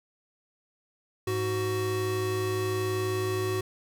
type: tone pair together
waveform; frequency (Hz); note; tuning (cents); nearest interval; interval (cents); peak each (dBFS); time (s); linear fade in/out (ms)
square; 104.56 / 372.6; G#2 / F#4; +12 / +12; octave + minor seventh; 2200; -32 / -29; 1.27-3.61; 5
effects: none